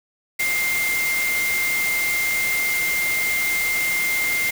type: tone in noise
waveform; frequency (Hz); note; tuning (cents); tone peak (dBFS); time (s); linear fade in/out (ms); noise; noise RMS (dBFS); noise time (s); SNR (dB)
sine; 2100; C7; +6; -20; 0.39-4.51; 10; white; -27; 0.39-4.51; +4
effects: none